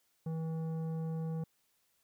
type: tone with tanh clipping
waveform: sine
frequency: 161.5 Hz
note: E3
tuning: 35 cents flat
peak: -36 dBFS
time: 0.26-1.44 s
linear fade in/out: 5 ms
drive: 11 dB
effects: white hiss -75 dBFS RMS until 2.03 s